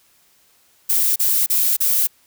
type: noise bursts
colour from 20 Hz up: violet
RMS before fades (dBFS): -17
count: 4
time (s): 0.89-2.072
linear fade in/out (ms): 10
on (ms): 270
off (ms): 34
effects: white hiss -57 dBFS RMS until 2.26 s